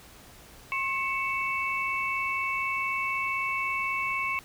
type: tone cluster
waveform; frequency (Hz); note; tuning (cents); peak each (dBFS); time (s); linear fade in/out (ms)
sine; 1075 / 2229 / 2651; C6 / C#7 / E7; +47 / +9 / +9; -31 / -30 / -33; 0.72-4.39; 0
effects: pink hiss -51 dBFS RMS until 4.44 s